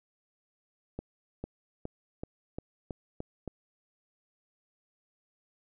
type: accelerating click train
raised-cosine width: 2 ms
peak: -23 dBFS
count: 8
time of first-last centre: 0.99-3.477 s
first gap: 450 ms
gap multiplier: 0.92
effects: none